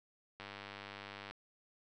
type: click train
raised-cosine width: 0.3 ms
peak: -30 dBFS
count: 92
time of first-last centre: 0.4-1.31 s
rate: 100 Hz
effects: none